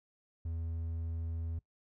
triangle tone, 82.41 Hz, E2, in tune, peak -33 dBFS, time 0.45-1.59 s, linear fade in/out 5 ms, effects noise-tail reverb RT60 0.1 s tail -21 dB re dry

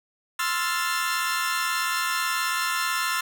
sawtooth chord, F major seventh, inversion second, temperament equal, 1046.5 / 1318.5 / 1396.9 / 1760 Hz, C6 / E6 / F6 / A6, 0 / 0 / 0 / 0 cents, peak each -26 dBFS, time 0.39-3.21 s, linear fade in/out 5 ms, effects none

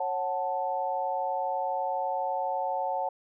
sine chord, F# minor, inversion second, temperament equal with one note detuned, 548 / 740 / 880 Hz, C#5 / F#5 / A5, -20 / 0 / 0 cents, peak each -33 / -31 / -31 dBFS, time 0-3.09 s, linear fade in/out 5 ms, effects none

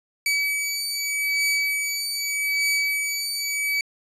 sawtooth beating tone pair, 2283 / 2283.82 Hz, D7 / D7, -50 / -49 cents, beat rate 0.82 Hz, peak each -21 / -23 dBFS, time 0.26-3.81 s, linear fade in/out 2 ms, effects resampled to 32000 Hz

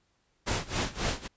pink noise with tremolo, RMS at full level -28 dBFS, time 0.46-1.28 s, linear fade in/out 20 ms, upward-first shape sine, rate 3.7 Hz, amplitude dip 90%, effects pink hiss -72 dBFS RMS until 1.36 s + resampled to 16000 Hz

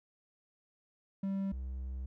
triangle tone pair in turn, 194.8 / 64.73 Hz, G3 / C2, -11 / -18 cents, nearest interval octave + perfect fifth, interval 1907 cents, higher first, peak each -30 / -35 dBFS, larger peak first, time 1.23-1.52 / 1.52-2.06 s, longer second, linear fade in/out 5 ms, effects none

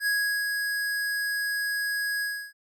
square tone with ADSR envelope, 1660 Hz, G#6, 1 cent flat, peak -23 dBFS, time 0-2.53 s, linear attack 66 ms, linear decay 380 ms, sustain -4 dB, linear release 310 ms, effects none

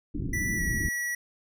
pink low-pass noise, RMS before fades -31 dBFS, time 0.14-0.89 s, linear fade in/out 5 ms, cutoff 340 Hz, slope 48 dB/octave
square tone with pitch glide, 1966 to 1933.3 Hz, B6 to B6, -8 to -37 cents, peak -29 dBFS, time 0.33-1.15 s, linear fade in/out 5 ms, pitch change -29 cents, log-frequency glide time 0.56-0.61 s
effects none

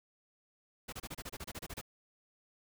pink noise bursts, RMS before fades -43 dBFS, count 13, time 0.88-1.814 s, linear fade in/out 10 ms, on 46 ms, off 28 ms, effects none

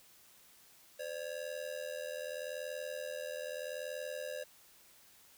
square ring-modulated tone, 554.4 Hz, C#5, in tune, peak -37 dBFS, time 0.99-4.44 s, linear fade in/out 10 ms, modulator 40.4 Hz, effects white hiss -62 dBFS RMS until 5.37 s

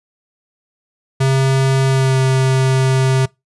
square tone with pitch glide, 133.8 to 131.88 Hz, C3 to C3, +39 to +14 cents, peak -12 dBFS, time 1.2-3.26 s, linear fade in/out 10 ms, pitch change -25 cents, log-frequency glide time 1.87-2.18 s, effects noise-tail reverb RT60 0.2 s tail -23 dB re dry + resampled to 24000 Hz

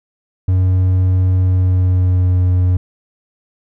triangle tone with pitch glide, 92.5 to 90.75 Hz, F#2 to F#2, 0 to -33 cents, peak -8 dBFS, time 0.48-2.77 s, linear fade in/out 5 ms, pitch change -33 cents, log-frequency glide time 1.36-2.43 s, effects none

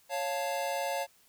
square chord, Db augmented, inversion none, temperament equal, 554.4 / 698.5 / 880 Hz, Db5 / F5 / A5, 0 / 0 / 0 cents, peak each -35 / -36 / -37 dBFS, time 0.09-1.07 s, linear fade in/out 50 ms, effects white hiss -64 dBFS RMS until 1.28 s

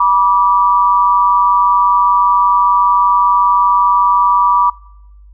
sine tone pair together, 975 / 1166.6 Hz, B5 / D6, -23 / -12 cents, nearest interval minor third, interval 311 cents, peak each -11 dBFS, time 0-4.7 s, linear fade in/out 5 ms, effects noise-tail reverb RT60 1.0 s tail -25 dB re dry + added 50 Hz sine -37 dBFS peak until 5.33 s

